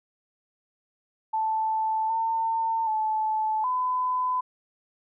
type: tone with pitch steps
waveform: sine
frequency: 879 / 902 / 869 / 1008 Hz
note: A5 / A5 / A5 / B5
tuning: -2 / +43 / -22 / +35 cents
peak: -23 dBFS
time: 1.33-4.41 s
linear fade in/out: 10 ms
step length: 770 ms
effects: none